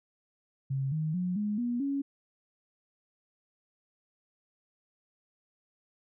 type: tone with pitch steps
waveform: sine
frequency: 135.2 / 156.2 / 180.47 / 208.5 / 240.9 / 278.3 Hz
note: C#3 / D#3 / F#3 / G#3 / B3 / C#4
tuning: -43 / +7 / -43 / +7 / -43 / +7 cents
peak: -28 dBFS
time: 0.7-2.02 s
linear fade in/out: 10 ms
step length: 220 ms
effects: none